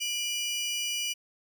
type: tone pair together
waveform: 25% pulse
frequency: 2394 / 2935 Hz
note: D7 / F#7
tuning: +33 / -15 cents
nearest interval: major third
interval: 352 cents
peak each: -31 / -27 dBFS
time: 0-1.14 s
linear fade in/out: 20 ms
effects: none